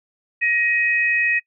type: tone pair together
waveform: sine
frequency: 1889.4 / 2522 Hz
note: A#6 / D#7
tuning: +23 / +23 cents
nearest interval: perfect fourth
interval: 500 cents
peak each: -19 dBFS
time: 0.41-1.4 s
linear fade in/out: 20 ms
effects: noise-tail reverb RT60 0.1 s tail -24 dB re dry